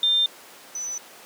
sine tone pair in turn, 3600 / 5997 Hz, A7 / F#8, +39 / +22 cents, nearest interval major sixth, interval 883 cents, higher second, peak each -17 / -28 dBFS, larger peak first, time 0.03-0.26 / 0.75-0.98 s, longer neither, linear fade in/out 2 ms, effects pink hiss -45 dBFS RMS until 1.25 s + high-pass 400 Hz 12 dB/octave

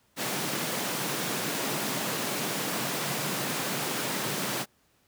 pink high-pass noise, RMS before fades -31 dBFS, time 0.16-4.66 s, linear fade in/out 50 ms, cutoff 130 Hz, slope 48 dB/octave, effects pink hiss -67 dBFS RMS until 5.07 s + high-pass 60 Hz 12 dB/octave

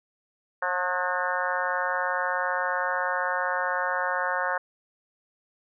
harmonic tone with a mistuned harmonic, 180.2 Hz, F#3, 45 cents flat, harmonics 3 / 4 / 5 / 6 / 7 / 8 / 9 / 10, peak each -32 / -34 / -32 / -32 / -35 / -31 / -33 / -35 dBFS, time 0.62-4.58 s, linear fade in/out 5 ms, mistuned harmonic 8, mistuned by +29 cents, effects none

